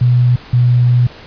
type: tone pair in turn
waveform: sine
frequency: 123.1 / 122.59 Hz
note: B2 / B2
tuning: -5 / -12 cents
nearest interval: unison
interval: 7 cents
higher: first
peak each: -7 dBFS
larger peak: neither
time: 0.01-0.36 / 0.53-1.07 s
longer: second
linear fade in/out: 5 ms
effects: pink hiss -36 dBFS RMS until 1.26 s + resampled to 11025 Hz